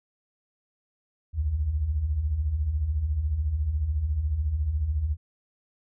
sine beating tone pair, 63.8 / 77.8 Hz, C2 / D#2, -43 / 0 cents, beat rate 14 Hz, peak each -32 / -24 dBFS, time 1.33-5.17 s, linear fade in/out 50 ms, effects none

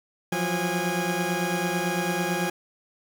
20% pulse tone cluster, 172.3 / 181.3 / 822 Hz, F3 / F#3 / G#5, -23 / -35 / -18 cents, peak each -24 dBFS, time 0.32-2.5 s, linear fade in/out 5 ms, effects none

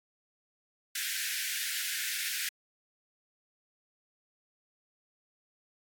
pink high-pass noise, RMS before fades -34 dBFS, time 0.95-2.49 s, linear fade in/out 5 ms, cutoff 1500 Hz, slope 96 dB/octave, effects AAC 64 kbps

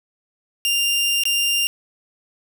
sawtooth tone with dropouts, 2794 Hz, F7, in tune, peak -14 dBFS, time 0.65-1.67 s, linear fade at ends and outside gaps 0 ms, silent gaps 1.236-1.254 s, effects none

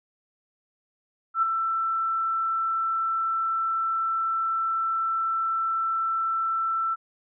sine tone with ADSR envelope, 1334 Hz, E6, 20 cents sharp, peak -17 dBFS, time 1.34-6.96 s, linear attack 84 ms, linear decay 11 ms, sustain -6 dB, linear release 29 ms, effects none

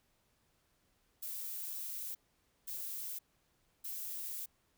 violet noise bursts at uneven times, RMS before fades -42 dBFS, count 3, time 1.22-2.15 / 2.67-3.19 / 3.84-4.46 s, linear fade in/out 10 ms, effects pink hiss -75 dBFS RMS until 4.77 s

